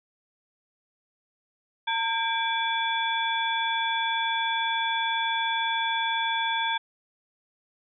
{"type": "tone cluster", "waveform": "sine", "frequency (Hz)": [909, 1605, 2332, 3433], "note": ["A#5", "G6", "D7", "A7"], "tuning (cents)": [-44, 40, -13, -43], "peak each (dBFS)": [-27, -31, -33, -30], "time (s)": [1.87, 6.78], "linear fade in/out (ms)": 10, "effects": []}